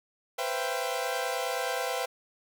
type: chord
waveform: sawtooth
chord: C major seventh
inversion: third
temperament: equal with one note detuned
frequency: 493.9 / 523.3 / 674.3 / 784 Hz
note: B4 / C5 / E5 / G5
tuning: 0 / 0 / +39 / 0 cents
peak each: -31 dBFS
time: 0.38-2.06 s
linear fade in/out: 10 ms
effects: none